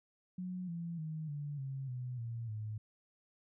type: tone with pitch steps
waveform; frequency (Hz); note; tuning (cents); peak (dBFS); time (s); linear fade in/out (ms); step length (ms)
sine; 182.3 / 169.11 / 156.88 / 145.53 / 135 / 125.24 / 116.18 / 107.77; F#3 / E3 / D#3 / D3 / C#3 / B2 / A#2 / A2; -25 / +45 / +15 / -15 / -45 / +25 / -5 / -35; -38; 0.38-2.78; 5; 300
effects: none